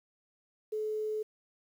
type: tone with quantisation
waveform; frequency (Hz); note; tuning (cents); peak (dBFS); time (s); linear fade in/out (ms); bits
sine; 430.1; A4; -39; -31; 0.72-1.23; 10; 10
effects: none